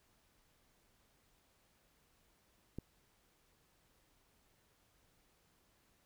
click, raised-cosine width 3 ms, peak -29 dBFS, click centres 2.786 s, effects pink hiss -73 dBFS RMS until 6.05 s

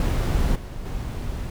brown noise with level steps, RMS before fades -21 / -33 / -29 dBFS, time 0-1.5 s, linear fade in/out 2 ms, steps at 0.55 / 0.85 s, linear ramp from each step 10 ms, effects none

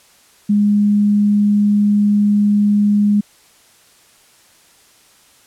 sine tone, 206.2 Hz, G#3, 12 cents flat, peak -10 dBFS, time 0.49-3.21 s, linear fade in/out 10 ms, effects white hiss -50 dBFS RMS until 5.46 s + low-pass 11000 Hz 12 dB/octave

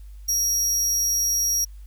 40% pulse tone, 5670 Hz, F8, 25 cents sharp, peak -19 dBFS, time 0.28-1.65 s, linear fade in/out 10 ms, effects added 50 Hz sine -38 dBFS peak until 1.86 s + white hiss -62 dBFS RMS until 1.86 s

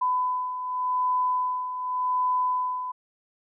sine beating tone pair, 1003 / 1003.87 Hz, B5 / B5, +26 / +28 cents, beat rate 0.87 Hz, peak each -31 / -24 dBFS, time 0.01-2.92 s, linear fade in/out 10 ms, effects none

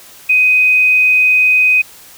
sine tone, 2506 Hz, D#7, 12 cents sharp, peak -7 dBFS, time 0.29-1.82 s, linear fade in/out 10 ms, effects white hiss -39 dBFS RMS until 2.17 s

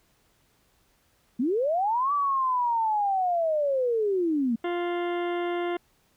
sine linear two-way sweep, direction up then down, 220 to 1166 to 220 Hz, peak -22 dBFS, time 1.39-4.56 s, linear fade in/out 10 ms, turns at 2.13 s
harmonic tone, 349.2 Hz, F4, in tune, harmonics 1 / 2 / 3 / 4 / 5 / 6 / 8 / 9 / 10, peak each -27 / -33 / -39 / -41 / -44 / -41 / -47 / -50 / -51 dBFS, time 4.64-5.77 s, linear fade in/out 5 ms
effects pink hiss -66 dBFS RMS until 6.16 s

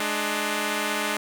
5% pulse tone pair together, 210.9 / 298.3 Hz, G#3 / D4, +27 / +27 cents, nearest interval tritone, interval 600 cents, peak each -16 dBFS, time 0-1.17 s, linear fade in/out 2 ms, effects none

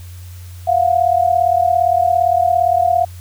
sine tone pair together, 684 / 721.5 Hz, F5 / F#5, -36 / -44 cents, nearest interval minor second, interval 92 cents, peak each -14 dBFS, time 0.67-3.05 s, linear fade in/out 10 ms, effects added 89 Hz sine -31 dBFS peak until 3.2 s + white hiss -45 dBFS RMS until 3.2 s

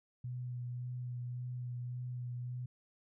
sine tone with vibrato, 123.47 Hz, B2, in tune, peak -38 dBFS, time 0.24-2.66 s, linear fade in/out 5 ms, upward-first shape sine, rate 1.8 Hz, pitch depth 16 cents each way, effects none

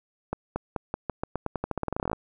accelerating click train, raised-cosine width 1 ms, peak -14 dBFS, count 23, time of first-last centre 0.33-2.132 s, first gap 230 ms, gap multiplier 0.88, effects none

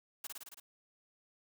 white noise with echo, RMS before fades -42 dBFS, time 0.24-0.27 s, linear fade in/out 5 ms, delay 55 ms, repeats 6, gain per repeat -2 dB, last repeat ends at 0.6 s, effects high-pass 200 Hz 12 dB/octave

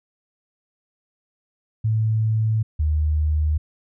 sine tone pair in turn, 110 / 76.52 Hz, A2 / D#2, 0 / -28 cents, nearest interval tritone, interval 628 cents, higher first, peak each -17 dBFS, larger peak neither, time 1.84-2.63 / 2.79-3.58 s, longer neither, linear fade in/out 10 ms, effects none

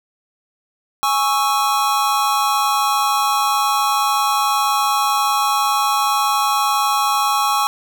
square chord, C# minor, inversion second, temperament equal, 830.6 / 1108.7 / 1318.5 Hz, G#5 / C#6 / E6, 0 / 0 / 0 cents, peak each -20 / -19 / -23 dBFS, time 1.03-7.67 s, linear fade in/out 0 ms, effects none

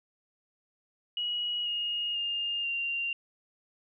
sine tone with pitch steps, 2907 / 2862 / 2818 / 2774 Hz, F#7 / F7 / F7 / F7, -31 / +42 / +15 / -12 cents, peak -29 dBFS, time 1.17-3.13 s, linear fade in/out 2 ms, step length 490 ms, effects none

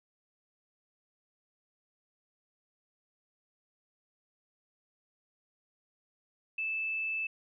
sine tone, 2630 Hz, E7, 5 cents flat, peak -31 dBFS, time 6.58-7.27 s, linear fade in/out 5 ms, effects none

